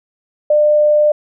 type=tone; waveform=sine; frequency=599 Hz; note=D5; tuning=34 cents sharp; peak=-8 dBFS; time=0.5-1.12 s; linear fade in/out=5 ms; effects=none